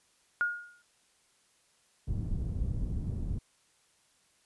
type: tone with exponential decay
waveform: sine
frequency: 1430 Hz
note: F6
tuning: 41 cents sharp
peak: -23 dBFS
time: 0.41-0.82 s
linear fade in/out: 0 ms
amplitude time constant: 87 ms
type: low-pass noise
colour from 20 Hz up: pink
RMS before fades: -33 dBFS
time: 2.07-3.39 s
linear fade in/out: 10 ms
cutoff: 150 Hz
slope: 12 dB/octave
effects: white hiss -68 dBFS RMS until 4.45 s + resampled to 24000 Hz